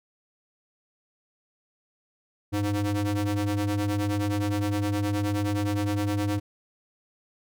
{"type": "ring-modulated tone", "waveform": "square", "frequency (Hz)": 103.9, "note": "G#2", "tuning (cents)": 1, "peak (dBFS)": -22, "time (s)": [2.52, 6.4], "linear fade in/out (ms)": 20, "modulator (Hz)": 203, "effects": []}